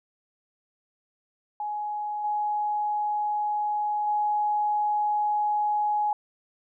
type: tone with level steps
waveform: sine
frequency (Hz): 838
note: G#5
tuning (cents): +15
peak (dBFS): -28 / -24 / -22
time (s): 1.6-6.13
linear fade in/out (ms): 2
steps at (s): 2.24 / 4.07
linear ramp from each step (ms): 5
effects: none